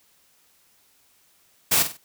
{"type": "noise with echo", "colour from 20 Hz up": "white", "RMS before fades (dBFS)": -19, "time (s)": [1.71, 1.83], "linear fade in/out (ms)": 10, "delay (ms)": 48, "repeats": 3, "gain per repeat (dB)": -9, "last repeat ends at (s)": 1.974, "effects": ["white hiss -61 dBFS RMS until 2.04 s"]}